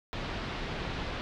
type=low-pass noise; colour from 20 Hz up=pink; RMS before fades=-36 dBFS; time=0.13-1.21 s; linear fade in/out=0 ms; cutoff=4100 Hz; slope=24 dB/octave; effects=none